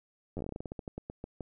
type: slowing click train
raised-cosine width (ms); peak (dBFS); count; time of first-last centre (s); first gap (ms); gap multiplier
2; -25; 19; 0.37-1.407; 10; 1.18
effects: none